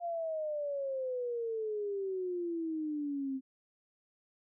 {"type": "exponential sweep", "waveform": "sine", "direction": "down", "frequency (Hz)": [698.5, 261.6], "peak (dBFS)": -33, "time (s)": [0, 3.41], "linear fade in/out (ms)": 50, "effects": []}